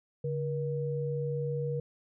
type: tone pair together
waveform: sine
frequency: 143.26 / 477.7 Hz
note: D3 / A#4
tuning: -43 / +42 cents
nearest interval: octave + major sixth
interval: 2085 cents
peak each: -32 / -33 dBFS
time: 0.24-1.8 s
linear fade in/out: 5 ms
effects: none